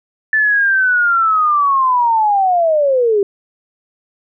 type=linear sweep; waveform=sine; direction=down; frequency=1760 to 388.3 Hz; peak=-10 dBFS; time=0.33-3.23 s; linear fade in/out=2 ms; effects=none